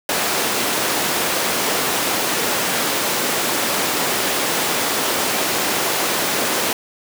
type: high-pass noise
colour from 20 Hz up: pink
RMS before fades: -20 dBFS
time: 0.09-6.73 s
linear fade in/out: 2 ms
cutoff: 300 Hz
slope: 12 dB/octave
effects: none